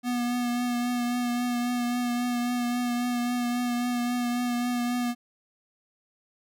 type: tone with vibrato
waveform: square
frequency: 243.2 Hz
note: B3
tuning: 26 cents flat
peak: -26 dBFS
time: 0.03-5.15 s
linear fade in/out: 50 ms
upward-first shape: triangle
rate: 3.7 Hz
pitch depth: 24 cents each way
effects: none